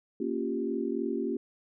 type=chord; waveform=sine; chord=G half-diminished seventh; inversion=first; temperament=equal; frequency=233.1 / 277.2 / 349.2 / 392 Hz; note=Bb3 / Db4 / F4 / G4; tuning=0 / 0 / 0 / 0 cents; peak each=-34 dBFS; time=0.2-1.37 s; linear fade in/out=5 ms; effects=none